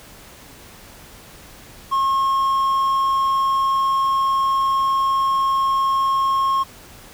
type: tone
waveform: triangle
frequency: 1080 Hz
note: C#6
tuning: 45 cents flat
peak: -14 dBFS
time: 1.91-6.64 s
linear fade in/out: 20 ms
effects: pink hiss -43 dBFS RMS until 7.13 s